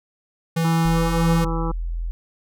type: tone with pitch glide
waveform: square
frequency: 164.81 to 167.3 Hz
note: E3 to E3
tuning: 0 to +26 cents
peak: -19 dBFS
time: 0.56-1.45 s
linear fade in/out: 10 ms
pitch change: +26 cents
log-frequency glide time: 0.84-1.13 s
type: harmonic tone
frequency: 164.81 Hz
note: E3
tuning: in tune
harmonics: 1 / 2 / 3 / 5 / 6 / 7 / 8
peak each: -26 / -29 / -31 / -33 / -34 / -34 / -35 dBFS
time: 0.64-1.72 s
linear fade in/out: 10 ms
type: tone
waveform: sine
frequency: 42.13 Hz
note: E1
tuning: 38 cents sharp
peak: -23 dBFS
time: 0.85-2.11 s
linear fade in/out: 0 ms
effects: none